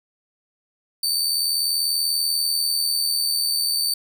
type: tone with amplitude modulation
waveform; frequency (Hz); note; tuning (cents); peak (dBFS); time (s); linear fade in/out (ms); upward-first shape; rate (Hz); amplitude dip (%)
sawtooth; 4568; D8; -49; -15; 1.03-3.94; 5; sine; 80.3; 45
effects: 9-bit